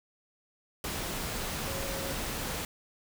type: tone in noise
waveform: sine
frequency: 544 Hz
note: C#5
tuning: 33 cents flat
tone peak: -39 dBFS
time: 1.67-2.13 s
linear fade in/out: 2 ms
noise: pink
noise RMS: -35 dBFS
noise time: 0.84-2.65 s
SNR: -7 dB
effects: none